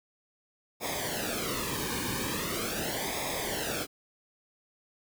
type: noise with flanger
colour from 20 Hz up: pink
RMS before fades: -33 dBFS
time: 0.8-3.87 s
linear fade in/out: 50 ms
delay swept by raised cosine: 0.68 to 1.51 ms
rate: 0.41 Hz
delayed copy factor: -0.8
effects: none